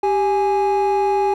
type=tone pair together; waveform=triangle; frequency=392 / 830.6 Hz; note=G4 / G#5; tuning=0 / 0 cents; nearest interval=octave + minor second; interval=1300 cents; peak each=-15 dBFS; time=0.03-1.34 s; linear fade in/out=5 ms; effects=tanh soft clip ceiling -9 dBFS